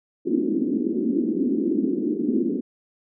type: band-pass noise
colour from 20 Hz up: white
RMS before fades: -23 dBFS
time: 0.25-2.61 s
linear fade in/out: 20 ms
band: 220 to 350 Hz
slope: 48 dB/octave
effects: none